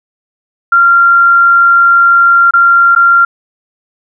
sine tone with dropouts, 1383 Hz, F6, 17 cents flat, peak -3 dBFS, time 0.72-3.25 s, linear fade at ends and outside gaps 5 ms, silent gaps 2.509-2.536 / 2.951-2.961 s, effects none

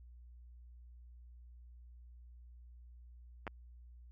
clicks, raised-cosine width 0.5 ms, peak -26 dBFS, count 2, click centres 3.468 / 3.477 s, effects added 60 Hz sine -53 dBFS peak until 4.11 s

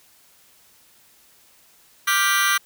sawtooth chord, G dominant seventh, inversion second, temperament just, 1176 / 1411.2 / 1568 / 1960 Hz, D6 / F6 / G6 / B6, +2 / +18 / 0 / -14 cents, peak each -18 / -22 / -18 / -20 dBFS, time 2.07-2.58 s, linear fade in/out 10 ms, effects white hiss -55 dBFS RMS until 2.65 s

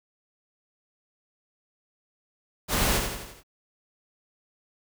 pink noise with echo, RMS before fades -25 dBFS, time 2.68-3.01 s, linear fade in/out 50 ms, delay 85 ms, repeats 5, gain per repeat -5 dB, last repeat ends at 3.435 s, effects none

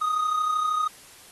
triangle tone with amplitude modulation, 1245 Hz, D#6, 1 cent sharp, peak -18 dBFS, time 0.01-0.88 s, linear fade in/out 10 ms, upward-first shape sine, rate 32.9 Hz, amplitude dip 50%, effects white hiss -49 dBFS RMS until 1.31 s + AAC 32 kbps

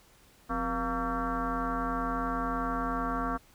sine tone with frequency modulation, 698.5 Hz, F5, in tune, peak -28 dBFS, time 0.49-3.38 s, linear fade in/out 20 ms, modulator 219 Hz, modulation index 3.3, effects pink hiss -60 dBFS RMS until 3.54 s

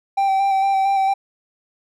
triangle tone with vibrato, 780 Hz, G5, 9 cents flat, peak -13 dBFS, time 0.17-1.14 s, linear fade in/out 10 ms, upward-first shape square, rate 4.4 Hz, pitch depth 17 cents each way, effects none

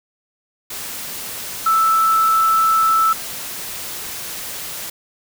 sine tone in noise, 1318.5 Hz, E6, in tune, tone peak -12 dBFS, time 1.66-3.13 s, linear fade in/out 5 ms, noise white, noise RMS -29 dBFS, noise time 0.7-4.9 s, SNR +14 dB, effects none

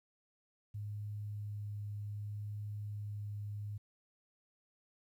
sine tone with vibrato, 103.83 Hz, G#2, in tune, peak -39 dBFS, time 0.74-3.78 s, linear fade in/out 10 ms, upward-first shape triangle, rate 0.66 Hz, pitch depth 9 cents each way, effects 12-bit

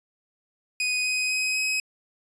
sawtooth tone with pitch steps, 2492 / 2508 / 2524 / 2540 Hz, D#7 / D#7 / D#7 / D#7, +2 / +13 / +24 / +35 cents, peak -20 dBFS, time 0.8-1.8 s, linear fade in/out 2 ms, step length 250 ms, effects resampled to 22050 Hz

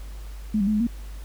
sine tone with pitch steps, 214.1 / 196.4 / 214.3 / 211 / 234.8 Hz, A3 / G3 / A3 / G#3 / A#3, -47 / +4 / -45 / +28 / +13 cents, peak -19 dBFS, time 0.54-0.87 s, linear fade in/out 5 ms, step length 66 ms, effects added 50 Hz sine -34 dBFS peak until 1.24 s + pink hiss -50 dBFS RMS until 1.24 s

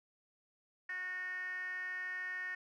10% pulse tone with band-pass filter, 366.6 Hz, F#4, 16 cents flat, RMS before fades -41 dBFS, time 0.89-2.55 s, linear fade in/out 5 ms, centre 1800 Hz, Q 9.6, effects none

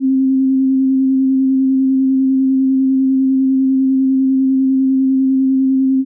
sine tone with vibrato, 265.2 Hz, C4, 23 cents sharp, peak -10 dBFS, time 0-6.05 s, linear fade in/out 50 ms, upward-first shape square, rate 10 Hz, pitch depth 12 cents each way, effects none

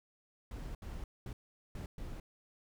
brown noise bursts at uneven times, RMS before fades -43 dBFS, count 5, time 0.51-0.75 / 0.82-1.04 / 1.26-1.33 / 1.75-1.86 / 1.98-2.2 s, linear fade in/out 2 ms, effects none

